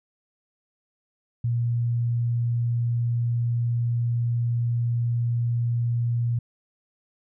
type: tone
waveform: sine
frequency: 118.6 Hz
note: A#2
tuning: 30 cents sharp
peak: -21 dBFS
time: 1.44-6.39 s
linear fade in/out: 5 ms
effects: none